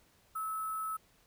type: tone with sample-and-hold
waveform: sine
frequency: 1300 Hz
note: E6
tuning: 24 cents flat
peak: -34 dBFS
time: 0.35-0.97 s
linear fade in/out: 10 ms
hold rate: 11025 Hz
effects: pink hiss -67 dBFS RMS until 1.26 s